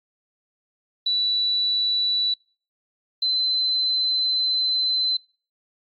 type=tone pair in turn; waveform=sine; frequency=3951 / 4057 Hz; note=B7 / B7; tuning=0 / +46 cents; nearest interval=unison; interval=46 cents; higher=second; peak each=-19 dBFS; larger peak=neither; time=1.06-2.34 / 3.22-5.17 s; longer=second; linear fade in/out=5 ms; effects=noise-tail reverb RT60 0.4 s tail -26 dB re dry + AAC 48 kbps